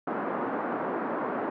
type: band-pass noise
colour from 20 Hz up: pink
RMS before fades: -31 dBFS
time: 0.07-1.5 s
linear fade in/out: 5 ms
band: 230 to 1400 Hz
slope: 24 dB/octave
effects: none